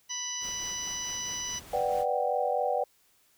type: harmonic tone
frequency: 987.8 Hz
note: B5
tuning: in tune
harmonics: 1 / 2 / 3 / 4 / 5 / 6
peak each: -46 / -45 / -39 / -46 / -45 / -34 dBFS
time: 0.09-1.6 s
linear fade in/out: 20 ms
type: noise with tremolo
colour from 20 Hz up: pink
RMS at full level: -46 dBFS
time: 0.4-2.06 s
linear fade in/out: 50 ms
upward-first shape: sine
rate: 4.6 Hz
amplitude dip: 35%
type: chord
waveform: sine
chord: G major seventh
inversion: first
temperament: equal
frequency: 493.9 / 587.3 / 740 / 784 Hz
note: B4 / D5 / F#5 / G5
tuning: 0 / 0 / 0 / 0 cents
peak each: -31 dBFS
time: 1.73-2.84 s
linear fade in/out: 5 ms
effects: white hiss -66 dBFS RMS until 3.37 s